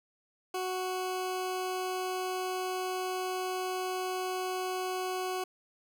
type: tone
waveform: 20% pulse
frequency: 370 Hz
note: F#4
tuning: in tune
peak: -27 dBFS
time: 0.54-5.44 s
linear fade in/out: 5 ms
effects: none